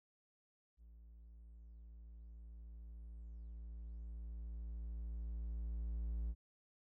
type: tone with level ramp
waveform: triangle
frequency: 56.7 Hz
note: A#1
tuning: 47 cents flat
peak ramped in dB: -55 to -35 dBFS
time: 0.77-6.35 s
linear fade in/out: 50 ms
effects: none